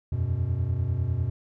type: chord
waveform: triangle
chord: E suspended second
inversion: none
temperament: equal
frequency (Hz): 82.41 / 92.5 / 123.47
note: E2 / F#2 / B2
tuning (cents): 0 / 0 / 0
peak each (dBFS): -29 / -25 / -26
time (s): 0.12-1.3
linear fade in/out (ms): 5
effects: none